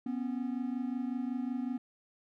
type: tone pair together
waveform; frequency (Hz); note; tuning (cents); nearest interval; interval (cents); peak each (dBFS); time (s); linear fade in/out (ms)
triangle; 245.7 / 271.1; B3 / C#4; -9 / -38; major second; 171; -32 / -35; 0.06-1.78; 5
effects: none